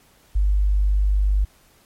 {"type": "tone", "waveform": "sine", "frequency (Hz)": 49.88, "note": "G1", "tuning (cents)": 31, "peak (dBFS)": -15, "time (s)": [0.35, 1.45], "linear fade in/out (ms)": 10, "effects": ["pink hiss -56 dBFS RMS until 1.85 s", "MP3 64 kbps"]}